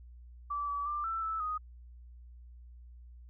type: tone with pitch steps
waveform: sine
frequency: 1159 / 1147 / 1185 / 1332 / 1314 / 1246 Hz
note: D6 / D6 / D6 / E6 / E6 / D#6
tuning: -23 / -41 / +15 / +18 / -6 / +2 cents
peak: -32 dBFS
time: 0.5-1.58 s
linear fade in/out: 10 ms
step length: 180 ms
effects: added 60 Hz sine -49 dBFS peak until 3.29 s